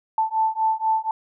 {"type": "beating tone pair", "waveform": "sine", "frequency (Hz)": [880, 884.1], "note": ["A5", "A5"], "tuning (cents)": [0, 8], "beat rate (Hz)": 4.1, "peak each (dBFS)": -22, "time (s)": [0.18, 1.11], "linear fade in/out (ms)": 2, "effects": []}